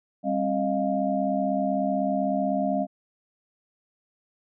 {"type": "tone cluster", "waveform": "sine", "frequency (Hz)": [198.1, 268, 618, 694], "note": ["G3", "C4", "D#5", "F5"], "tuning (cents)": [18, 42, -12, -11], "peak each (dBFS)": -28, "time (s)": [0.23, 2.87], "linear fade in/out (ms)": 50, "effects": []}